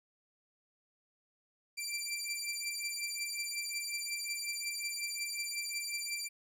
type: beating tone pair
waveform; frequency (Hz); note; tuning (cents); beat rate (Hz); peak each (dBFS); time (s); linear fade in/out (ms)
15% pulse; 2349 / 2354.5; D7 / D7; 0 / +4; 5.5; -33 / -32; 1.77-6.29; 20
effects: none